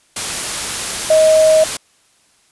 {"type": "tone in noise", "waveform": "sine", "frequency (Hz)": 630, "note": "D#5", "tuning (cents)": 21, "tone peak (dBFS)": -7, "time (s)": [1.1, 1.64], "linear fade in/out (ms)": 5, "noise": "white", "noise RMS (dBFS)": -21, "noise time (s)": [0.16, 1.77], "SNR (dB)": 11, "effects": ["white hiss -55 dBFS RMS until 2.51 s", "resampled to 24000 Hz"]}